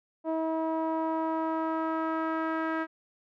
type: tone with low-pass filter sweep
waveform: sawtooth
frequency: 321.4 Hz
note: E4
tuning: 44 cents flat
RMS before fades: -30 dBFS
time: 0.24-2.87 s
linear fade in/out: 50 ms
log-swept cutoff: 780 to 1600 Hz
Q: 2.8
effects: none